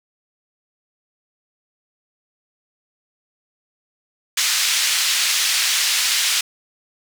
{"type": "band-pass noise", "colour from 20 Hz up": "white", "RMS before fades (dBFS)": -19, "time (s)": [4.37, 6.41], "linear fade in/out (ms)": 5, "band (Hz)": [2000, 6100], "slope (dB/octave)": 12, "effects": []}